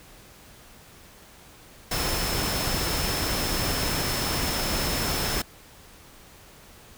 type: tone in noise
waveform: sine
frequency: 5274 Hz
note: E8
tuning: in tune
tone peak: -33 dBFS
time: 1.91-5.42 s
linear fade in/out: 5 ms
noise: pink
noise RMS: -27 dBFS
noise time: 1.91-5.42 s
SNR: -9 dB
effects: pink hiss -50 dBFS RMS until 6.97 s